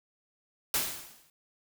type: noise with exponential decay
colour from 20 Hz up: white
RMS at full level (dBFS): -26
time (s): 0.74-1.3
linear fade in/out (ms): 1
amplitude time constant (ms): 120
effects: none